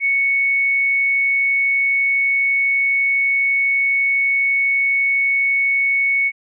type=tone; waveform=sine; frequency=2217 Hz; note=C#7; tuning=in tune; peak=-14 dBFS; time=0-6.32 s; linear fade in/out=50 ms; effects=none